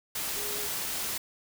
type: tone in noise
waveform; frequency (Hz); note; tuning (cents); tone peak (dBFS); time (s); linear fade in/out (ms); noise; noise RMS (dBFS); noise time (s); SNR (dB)
sine; 415.3; G#4; 0; -41; 0.36-0.67; 5; white; -33; 0.15-1.18; -11
effects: none